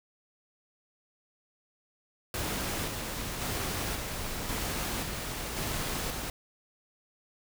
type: noise with tremolo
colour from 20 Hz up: pink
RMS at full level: -33 dBFS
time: 2.34-6.3 s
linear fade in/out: 2 ms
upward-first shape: square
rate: 0.93 Hz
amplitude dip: 30%
effects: none